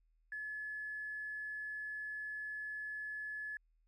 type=tone with tanh clipping; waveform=triangle; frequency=1712 Hz; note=A6; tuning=48 cents flat; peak=-40 dBFS; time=0.32-3.57 s; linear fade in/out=2 ms; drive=3 dB; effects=added 40 Hz sine -70 dBFS peak until 3.87 s